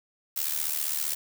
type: noise with amplitude modulation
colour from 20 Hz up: blue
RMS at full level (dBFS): -26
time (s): 0.36-1.15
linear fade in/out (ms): 10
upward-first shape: sine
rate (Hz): 75.3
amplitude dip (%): 80
effects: none